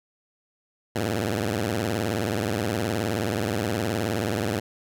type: tone with vibrato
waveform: 10% pulse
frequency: 106.2 Hz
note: G#2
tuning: 39 cents sharp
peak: -16 dBFS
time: 0.95-4.6 s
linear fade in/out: 10 ms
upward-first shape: sine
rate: 19 Hz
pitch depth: 230 cents each way
effects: none